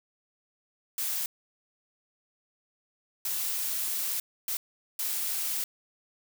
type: noise bursts at uneven times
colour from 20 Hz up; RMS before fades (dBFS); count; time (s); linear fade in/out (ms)
blue; -31; 4; 0.98-1.26 / 3.25-4.2 / 4.48-4.57 / 4.99-5.64; 2
effects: none